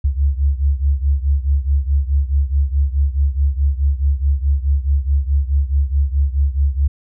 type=beating tone pair; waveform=sine; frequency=68.4 / 73.1 Hz; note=C#2 / D2; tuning=-23 / -7 cents; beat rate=4.7 Hz; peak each=-15 / -18 dBFS; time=0.04-6.88 s; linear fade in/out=10 ms; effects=none